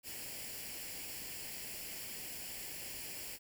white noise with comb filter, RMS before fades -45 dBFS, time 0.03-3.39 s, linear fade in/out 50 ms, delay 0.4 ms, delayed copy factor +0.65, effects none

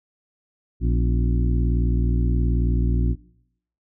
harmonic tone with a mistuned harmonic, 58.8 Hz, A#1, 16 cents sharp, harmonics 1 / 2 / 3 / 4 / 5 / 6, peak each -19 / -25 / -29 / -31 / -33 / -35 dBFS, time 0.8-3.16 s, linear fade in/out 50 ms, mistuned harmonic 4, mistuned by +110 cents, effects noise-tail reverb RT60 0.7 s tail -19 dB re dry

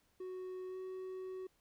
triangle tone with pitch glide, 370 to 374.1 Hz, F#4 to F#4, 0 to +19 cents, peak -40 dBFS, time 0.2-1.47 s, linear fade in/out 5 ms, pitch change +19 cents, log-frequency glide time 0.68-0.77 s, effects pink hiss -75 dBFS RMS until 1.6 s

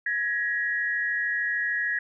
sine tone pair together, 1666.8 / 1900 Hz, G#6 / A#6, +6 / +33 cents, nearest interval major second, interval 227 cents, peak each -27 dBFS, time 0.06-1.99 s, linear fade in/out 5 ms, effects none

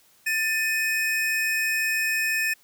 square tone pair together, 1776 / 2514 Hz, A6 / D#7, +16 / +17 cents, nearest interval tritone, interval 601 cents, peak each -26 dBFS, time 0.26-2.54 s, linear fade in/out 10 ms, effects white hiss -59 dBFS RMS until 2.63 s

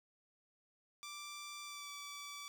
10% pulse tone with pitch glide, 1174.7 to 1153.9 Hz, D6 to D6, 0 to -31 cents, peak -38 dBFS, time 1.03-2.48 s, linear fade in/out 0 ms, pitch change -31 cents, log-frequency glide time 1.64-1.89 s, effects none

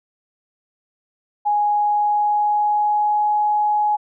sine tone with pitch glide, 830.6 to 839.3 Hz, G#5 to G#5, 0 to +18 cents, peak -15 dBFS, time 1.45-3.97 s, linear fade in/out 20 ms, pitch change +18 cents, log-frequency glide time 1.68-3.28 s, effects none

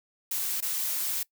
blue noise with dropouts, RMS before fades -30 dBFS, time 0.31-1.23 s, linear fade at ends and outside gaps 5 ms, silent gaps 0.606-0.624 s, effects noise-tail reverb RT60 0.1 s tail -22 dB re dry

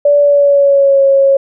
sine tone with pitch glide, 578 to 547.8 Hz, D5 to C#5, -28 to -21 cents, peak -5 dBFS, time 0.05-1.37 s, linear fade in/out 5 ms, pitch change -93 cents, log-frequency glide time 0.2-1.02 s, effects none

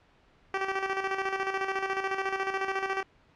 10% pulse tone with tremolo, 386.4 Hz, G4, 25 cents flat, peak -18 dBFS, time 0.54-3.03 s, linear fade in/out 2 ms, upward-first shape square, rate 14 Hz, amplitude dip 55%, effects pink hiss -62 dBFS RMS until 3.35 s + low-pass 3000 Hz 12 dB/octave

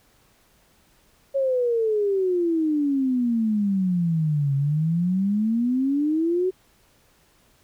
sine exponential two-way sweep, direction down then up, 554.4 to 136.7 to 378.4 Hz, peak -19 dBFS, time 1.34-6.51 s, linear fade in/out 20 ms, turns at 4.55 s, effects pink hiss -60 dBFS RMS until 7.63 s

